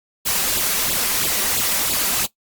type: noise with flanger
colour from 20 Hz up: white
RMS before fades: -20 dBFS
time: 0.25-2.27 s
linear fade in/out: 20 ms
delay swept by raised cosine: 0.25 to 5.25 ms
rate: 3 Hz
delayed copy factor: +0.8
effects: noise-tail reverb RT60 0.1 s tail -17 dB re dry + Opus 48 kbps